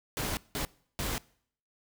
pink noise bursts at uneven times, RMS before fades -33 dBFS, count 3, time 0.17-0.37 / 0.55-0.65 / 0.99-1.18 s, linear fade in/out 0 ms, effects noise-tail reverb RT60 0.6 s tail -23 dB re dry

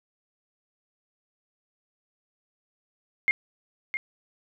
sine tone with echo, 2134 Hz, C7, 34 cents sharp, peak -18 dBFS, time 3.28-3.31 s, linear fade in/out 0 ms, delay 660 ms, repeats 1, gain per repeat -8 dB, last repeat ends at 3.97 s, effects none

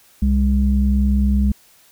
sine tone pair together, 65.11 / 204.1 Hz, C2 / G#3, -8 / -30 cents, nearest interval octave + minor sixth, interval 1978 cents, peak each -14 / -17 dBFS, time 0.22-1.52 s, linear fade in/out 5 ms, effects tanh soft clip ceiling -5 dBFS + white hiss -52 dBFS RMS until 1.91 s

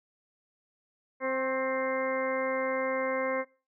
harmonic tone with a mistuned harmonic, 262.4 Hz, C4, 5 cents sharp, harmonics 1 / 2 / 3 / 4 / 5 / 6 / 7 / 8, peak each -37 / -30 / -43 / -35 / -44 / -41 / -43 / -37 dBFS, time 1.2-3.45 s, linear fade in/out 50 ms, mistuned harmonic 4, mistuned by +21 cents, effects noise-tail reverb RT60 0.3 s tail -19 dB re dry

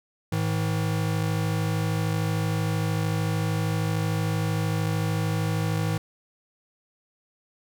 square tone pair together, 106.85 / 160 Hz, G#2 / D#3, +50 / +49 cents, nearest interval perfect fifth, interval 699 cents, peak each -27 dBFS, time 0.32-5.98 s, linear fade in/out 5 ms, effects none

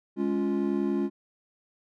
triangle chord, Db major, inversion second, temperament equal with one note detuned, 207.7 / 279.3 / 349.2 Hz, Ab3 / Db4 / F4, 0 / +13 / 0 cents, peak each -27 dBFS, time 0.16-1.1 s, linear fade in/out 50 ms, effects none

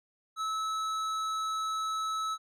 sine tone with hard clipping, 1300 Hz, E6, 24 cents flat, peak -32 dBFS, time 0.36-2.38 s, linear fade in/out 50 ms, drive 11 dB, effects none

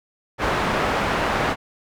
white low-pass noise, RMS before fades -22 dBFS, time 0.38-1.56 s, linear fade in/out 50 ms, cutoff 1400 Hz, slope 12 dB/octave, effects none

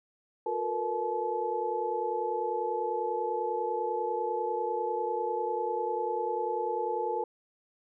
sine tone cluster, 359.9 / 452.1 / 482.2 / 862 Hz, F#4 / A4 / B4 / A5, -48 / +47 / -41 / -36 cents, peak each -37 / -34 / -34 / -32 dBFS, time 0.46-7.24 s, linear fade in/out 5 ms, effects none

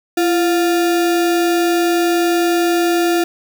sine tone with sample-and-hold, 340.5 Hz, F4, 44 cents flat, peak -12 dBFS, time 0.17-3.24 s, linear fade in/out 5 ms, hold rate 1050 Hz, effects none

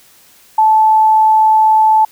sine tone, 872 Hz, A5, 16 cents flat, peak -6 dBFS, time 0.58-2.05 s, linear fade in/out 5 ms, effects white hiss -46 dBFS RMS until 2.11 s

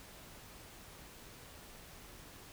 silence, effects pink hiss -54 dBFS RMS until 2.52 s

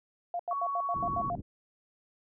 sine tone bursts, 698.5 Hz, F5, in tune, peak -30 dBFS, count 8, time 0.34-1.353 s, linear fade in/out 2 ms, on 54 ms, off 83 ms
sine tone with tremolo, 1118 Hz, C#6, 14 cents sharp, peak -29 dBFS, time 0.51-1.3 s, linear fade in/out 2 ms, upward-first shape triangle, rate 18 Hz, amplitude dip 25%
white low-pass noise, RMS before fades -40 dBFS, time 0.94-1.42 s, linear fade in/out 20 ms, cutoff 300 Hz, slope 24 dB/octave
effects none

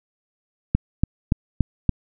click train, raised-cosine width 5 ms, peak -4 dBFS, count 5, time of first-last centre 0.75-1.893 s, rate 3.5 Hz, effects none

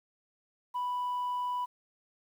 sine tone, 987.8 Hz, B5, in tune, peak -28 dBFS, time 0.74-1.66 s, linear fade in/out 20 ms, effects tanh soft clip ceiling -29 dBFS + 10-bit

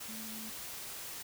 sine tone in noise, 220 Hz, A3, in tune, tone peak -46 dBFS, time 0.08-0.5 s, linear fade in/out 10 ms, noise white, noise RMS -44 dBFS, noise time 0-1.23 s, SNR -5 dB, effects none

